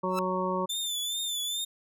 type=harmonic tone; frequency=185 Hz; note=F#3; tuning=in tune; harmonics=1 / 2 / 3 / 5 / 6; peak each=-33 / -33 / -33 / -33 / -33 dBFS; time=0.03-0.66 s; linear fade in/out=10 ms
type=tone with exponential growth; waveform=sawtooth; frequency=1318 Hz; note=E6; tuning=1 cent flat; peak=-25 dBFS; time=0.08-0.19 s; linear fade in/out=1 ms; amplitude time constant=22 ms
type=tone with vibrato; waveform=sawtooth; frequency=3537 Hz; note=A7; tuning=8 cents sharp; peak=-27 dBFS; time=0.69-1.65 s; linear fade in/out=10 ms; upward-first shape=triangle; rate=2.4 Hz; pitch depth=71 cents each way
effects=none